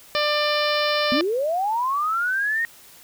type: harmonic tone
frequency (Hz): 595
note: D5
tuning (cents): +22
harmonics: 1 / 2 / 3 / 4 / 5 / 6 / 7 / 8 / 9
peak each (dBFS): -23 / -26 / -28 / -29 / -30 / -31 / -31 / -32 / -33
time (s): 0.15-1.21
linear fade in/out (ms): 0
type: linear sweep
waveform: sine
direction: up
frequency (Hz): 237.1 to 1876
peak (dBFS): -20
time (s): 1.12-2.65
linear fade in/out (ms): 0
effects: white hiss -48 dBFS RMS until 3.03 s